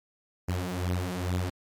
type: beating tone pair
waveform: sawtooth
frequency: 89.1 / 91.4 Hz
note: F2 / F#2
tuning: +35 / -21 cents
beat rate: 2.3 Hz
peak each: -27 dBFS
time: 0.48-1.5 s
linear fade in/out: 10 ms
effects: MP3 96 kbps